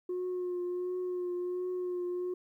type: tone with vibrato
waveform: sine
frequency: 359.9 Hz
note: F#4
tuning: 48 cents flat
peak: -30 dBFS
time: 0.09-2.34 s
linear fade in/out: 5 ms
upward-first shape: triangle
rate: 1.4 Hz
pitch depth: 27 cents each way
effects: tanh soft clip ceiling -30 dBFS + 12-bit